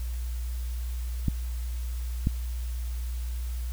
clicks, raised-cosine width 5 ms, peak -12 dBFS, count 2, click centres 1.283 / 2.271 s, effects added 60 Hz sine -29 dBFS peak until 3.72 s + white hiss -49 dBFS RMS until 3.72 s

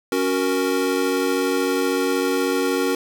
square chord, F# major, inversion second, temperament equal, 277.2 / 370 / 466.2 Hz, C#4 / F#4 / A#4, 0 / 0 / 0 cents, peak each -24 dBFS, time 0.12-2.95 s, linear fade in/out 2 ms, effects none

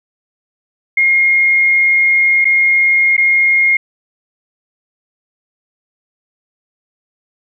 sine tone with dropouts, 2139 Hz, C7, 38 cents sharp, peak -8 dBFS, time 0.97-3.77 s, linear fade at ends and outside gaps 5 ms, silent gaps 2.445-2.452 / 3.167-3.178 s, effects none

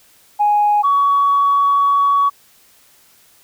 sine tone pair in turn, 830.6 / 1126.4 Hz, G#5 / C#6, 0 / +27 cents, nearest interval perfect fourth, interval 527 cents, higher second, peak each -10 dBFS, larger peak neither, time 0.39-0.83 / 0.83-2.3 s, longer second, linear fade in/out 20 ms, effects tanh soft clip ceiling -6 dBFS + white hiss -51 dBFS RMS until 3.43 s

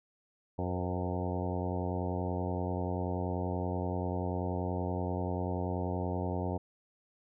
harmonic tone with a mistuned harmonic, 90.4 Hz, F#2, 40 cents flat, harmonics 1 / 2 / 3 / 4 / 5 / 6 / 7 / 8 / 9 / 10, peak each -35 / -38 / -40 / -41 / -42 / -43 / -43 / -44 / -45 / -45 dBFS, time 0.58-6.58 s, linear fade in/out 10 ms, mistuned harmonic 6, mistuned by -43 cents, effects none

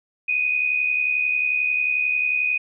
sine tone with amplitude modulation, 2489 Hz, D#7, in tune, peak -16 dBFS, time 0.28-2.58 s, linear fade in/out 10 ms, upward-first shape sine, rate 71.2 Hz, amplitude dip 60%, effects none

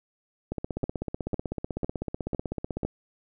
two click trains, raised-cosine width 2 ms, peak -14 / -17 dBFS, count 5 / 38, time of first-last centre 0.84-2.85 / 0.52-2.833 s, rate 1.99 / 16 Hz, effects none

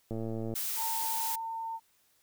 click train, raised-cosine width 2 ms, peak -24 dBFS, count 49, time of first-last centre 0.11-0.539 s, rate 112 Hz
blue noise, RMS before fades -34 dBFS, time 0.55-1.36 s, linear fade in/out 10 ms
sine tone, 905 Hz, A5, 48 cents sharp, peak -34 dBFS, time 0.76-1.8 s, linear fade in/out 50 ms
effects white hiss -69 dBFS RMS until 2.22 s

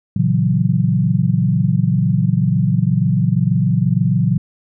sine chord, F# dominant seventh, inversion first, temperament equal, 116.54 / 138.59 / 164.81 / 185 Hz, A#2 / C#3 / E3 / F#3, 0 / 0 / 0 / 0 cents, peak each -18 dBFS, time 0.16-4.38 s, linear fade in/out 5 ms, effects none

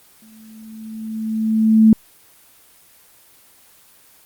sine tone with exponential growth, 220 Hz, A3, in tune, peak -5 dBFS, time 0.22-1.93 s, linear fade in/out 2 ms, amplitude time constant 370 ms, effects white hiss -50 dBFS RMS until 4.25 s + Opus 24 kbps

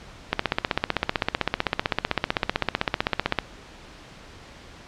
click train, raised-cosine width 0.3 ms, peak -4 dBFS, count 49, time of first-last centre 0.33-3.387 s, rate 15.7 Hz, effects pink hiss -45 dBFS RMS until 4.87 s + low-pass 5000 Hz 12 dB/octave

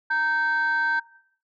sine tone pair together, 925 / 1555.7 Hz, A#5 / G6, -14 / -14 cents, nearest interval major sixth, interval 900 cents, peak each -26 / -20 dBFS, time 0.1-1 s, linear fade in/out 10 ms, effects noise-tail reverb RT60 0.7 s tail -22 dB re dry + tanh soft clip ceiling -17 dBFS

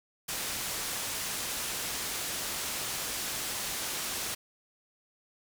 white low-pass noise, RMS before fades -35 dBFS, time 0.28-4.35 s, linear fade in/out 10 ms, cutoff 11000 Hz, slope 12 dB/octave, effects none

